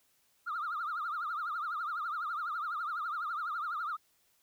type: tone with vibrato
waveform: sine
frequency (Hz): 1291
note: E6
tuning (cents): -37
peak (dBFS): -32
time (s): 0.46-3.97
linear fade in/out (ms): 20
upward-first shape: triangle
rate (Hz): 12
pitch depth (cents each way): 190
effects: tanh soft clip ceiling -30 dBFS + white hiss -71 dBFS RMS until 4.42 s